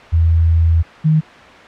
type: tone pair in turn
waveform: sine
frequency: 82.41 / 156.15 Hz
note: E2 / D#3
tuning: 0 / +7 cents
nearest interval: major seventh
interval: 1107 cents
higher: second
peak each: -9 dBFS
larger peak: neither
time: 0.12-0.83 / 1.04-1.21 s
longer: first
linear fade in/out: 20 ms
effects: white hiss -37 dBFS RMS until 1.67 s + low-pass 2000 Hz 12 dB/octave